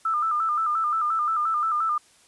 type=tone with vibrato; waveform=sine; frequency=1263 Hz; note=D#6; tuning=26 cents sharp; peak=-21 dBFS; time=0.05-1.98 s; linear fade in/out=5 ms; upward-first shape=square; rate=5.7 Hz; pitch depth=76 cents each way; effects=white hiss -57 dBFS RMS until 2.27 s + resampled to 24000 Hz